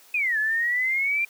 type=exponential two-way sweep; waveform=sine; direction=down then up; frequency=2558 to 1700 to 2389 Hz; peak=-21 dBFS; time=0.14-1.25 s; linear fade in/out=5 ms; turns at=0.38 s; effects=white hiss -53 dBFS RMS until 1.29 s + high-pass 300 Hz 12 dB/octave